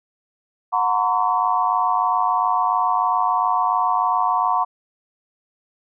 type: tone cluster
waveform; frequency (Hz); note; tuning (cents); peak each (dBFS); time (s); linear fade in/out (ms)
sine; 731 / 918 / 1021 / 1128; F#5 / A#5 / C6 / C#6; -21 / -27 / -43 / +30; -22; 0.72-4.65; 20
effects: none